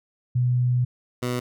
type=tone pair in turn; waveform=sine / 15% pulse; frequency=124 / 123.54 Hz; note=B2 / B2; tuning=+7 / +1 cents; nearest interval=unison; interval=6 cents; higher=first; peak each=-18 dBFS; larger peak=neither; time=0.35-0.85 / 1.22-1.4 s; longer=first; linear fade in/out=10 ms; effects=none